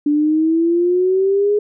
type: exponential sweep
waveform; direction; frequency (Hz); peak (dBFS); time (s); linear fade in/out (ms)
sine; up; 290.9 to 419.5; -12; 0.06-1.59; 5
effects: none